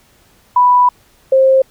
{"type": "tone pair in turn", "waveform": "sine", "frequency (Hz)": [987.8, 530.1], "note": ["B5", "C5"], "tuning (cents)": [0, 23], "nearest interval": "major seventh", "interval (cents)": 1077, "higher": "first", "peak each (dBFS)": -6, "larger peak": "neither", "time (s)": [[0.56, 0.89], [1.32, 1.62]], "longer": "first", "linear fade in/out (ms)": 5, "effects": ["pink hiss -51 dBFS RMS until 1.7 s"]}